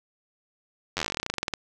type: slowing click train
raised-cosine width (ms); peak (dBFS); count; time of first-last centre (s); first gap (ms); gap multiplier
0.2; -10; 22; 0.97-1.538; 10; 1.09
effects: none